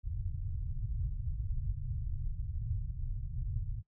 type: low-pass noise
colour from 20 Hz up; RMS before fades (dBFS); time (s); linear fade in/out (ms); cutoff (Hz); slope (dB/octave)
pink; -36; 0.03-3.83; 50; 130; 48
effects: noise-tail reverb RT60 0.1 s tail -19 dB re dry